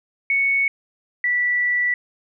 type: tone pair in turn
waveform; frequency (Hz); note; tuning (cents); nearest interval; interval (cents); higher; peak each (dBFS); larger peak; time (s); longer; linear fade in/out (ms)
sine; 2217 / 1960.8; C#7 / B6; 0 / -13; major second; 213; first; -16 / -17; first; 0.3-0.68 / 1.24-1.94; second; 2
effects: none